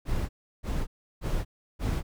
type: noise bursts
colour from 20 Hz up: brown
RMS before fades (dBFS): -28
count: 4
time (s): 0.05-2.03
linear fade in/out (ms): 50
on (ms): 240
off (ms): 340
effects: none